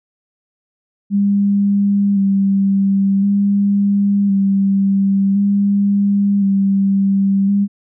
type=tone with vibrato; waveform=sine; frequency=198.5 Hz; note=G3; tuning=22 cents sharp; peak=-11 dBFS; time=1.1-7.68 s; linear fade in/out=50 ms; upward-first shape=square; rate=0.47 Hz; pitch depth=21 cents each way; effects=none